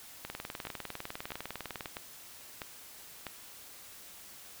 two click trains, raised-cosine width 0.3 ms, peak -22 / -22 dBFS, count 5 / 33, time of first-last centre 0.67-3.267 / 0.25-1.858 s, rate 1.54 / 19.9 Hz, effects white hiss -51 dBFS RMS until 4.6 s

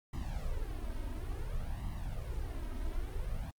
brown noise with flanger, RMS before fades -37 dBFS, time 0.13-3.51 s, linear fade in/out 5 ms, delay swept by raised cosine 1 to 3.2 ms, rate 0.57 Hz, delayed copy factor +1, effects Opus 48 kbps

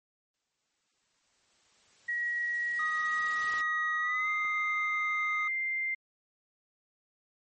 white noise with exponential growth, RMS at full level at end -42 dBFS, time 0.34-3.61 s, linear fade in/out 0 ms, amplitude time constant 710 ms
sine tone with pitch glide, 1909 to 2094 Hz, A#6 to C7, +41 to +1 cents, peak -29 dBFS, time 2.08-5.95 s, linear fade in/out 10 ms, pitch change +160 cents, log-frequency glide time 4-4.29 s
triangle tone, 1244.5 Hz, D#6, in tune, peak -31 dBFS, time 2.79-5.48 s, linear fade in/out 5 ms
clicks, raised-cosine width 0.5 ms, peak -32 / -36 dBFS, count 2, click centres 3.538 / 4.45 s
effects low-pass 11000 Hz 12 dB/octave + MP3 32 kbps

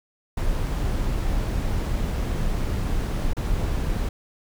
brown noise with dropouts, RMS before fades -24 dBFS, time 0.37-4.09 s, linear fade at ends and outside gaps 5 ms, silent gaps 3.334-3.367 s, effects none

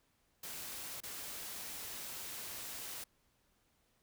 white noise with dropouts, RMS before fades -45 dBFS, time 0.43-3.04 s, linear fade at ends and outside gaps 5 ms, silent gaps 1.005-1.034 s, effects pink hiss -75 dBFS RMS until 4.02 s

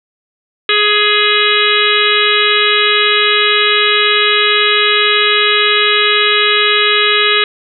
harmonic tone with a mistuned harmonic, 418.1 Hz, G#4, 12 cents sharp, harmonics 1 / 3 / 4 / 5 / 6 / 7 / 8 / 9, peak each -17 / -17 / -17 / -17 / -17 / -17 / -17 / -17 dBFS, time 0.69-7.44 s, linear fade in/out 2 ms, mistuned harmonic 9, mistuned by +37 cents, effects none

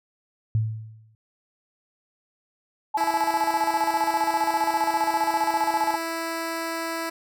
sine tone with exponential decay, 110 Hz, A2, in tune, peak -17 dBFS, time 0.55-1.15 s, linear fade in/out 0 ms, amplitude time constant 130 ms
sine tone with tremolo, 860 Hz, A5, 40 cents flat, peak -19 dBFS, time 2.94-5.96 s, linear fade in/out 10 ms, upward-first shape square, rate 15 Hz, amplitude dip 80%
10% pulse tone, 329.6 Hz, E4, in tune, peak -19 dBFS, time 2.97-7.1 s, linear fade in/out 10 ms
effects none

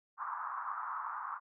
white band-pass noise, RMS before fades -40 dBFS, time 0.17-1.4 s, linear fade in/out 50 ms, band 940 to 1300 Hz, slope 48 dB/octave, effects none

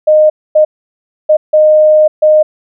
sine tone bursts at uneven times, 615 Hz, D#5, 20 cents flat, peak -3 dBFS, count 5, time 0.07-0.3 / 0.55-0.65 / 1.29-1.37 / 1.53-2.08 / 2.22-2.43 s, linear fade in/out 10 ms, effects none

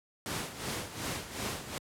pink noise with tremolo, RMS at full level -34 dBFS, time 0.26-1.78 s, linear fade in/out 0 ms, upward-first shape sine, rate 2.7 Hz, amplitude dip 70%, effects high-pass 80 Hz 12 dB/octave + low-pass 12000 Hz 12 dB/octave

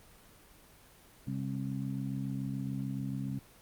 harmonic tone, 67 Hz, C2, 42 cents sharp, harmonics 2 / 3 / 4, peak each -36 / -38 / -39 dBFS, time 1.27-3.39 s, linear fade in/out 5 ms, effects pink hiss -58 dBFS RMS until 3.61 s + Opus 24 kbps

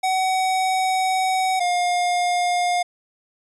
square tone pair in turn, 753 / 710.7 Hz, F#5 / F5, +30 / +30 cents, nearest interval minor second, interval 100 cents, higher first, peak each -19 dBFS, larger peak neither, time 0.03-1.6 / 1.6-2.83 s, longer first, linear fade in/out 10 ms, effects resampled to 24000 Hz

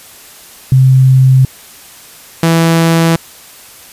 sine / sawtooth tone pair in turn, 131.1 / 165.18 Hz, C3 / E3, +4 / +4 cents, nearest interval major third, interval 400 cents, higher second, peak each -3 dBFS, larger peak neither, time 0.72-1.45 / 2.43-3.16 s, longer neither, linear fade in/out 2 ms, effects white hiss -36 dBFS RMS until 3.92 s + resampled to 32000 Hz

